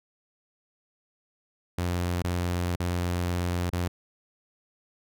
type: tone with dropouts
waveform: sawtooth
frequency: 88.2 Hz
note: F2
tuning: 18 cents sharp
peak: -22 dBFS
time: 1.78-3.88 s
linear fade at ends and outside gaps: 5 ms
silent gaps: 2.222-2.241 / 2.758-2.8 / 3.701-3.728 s
effects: none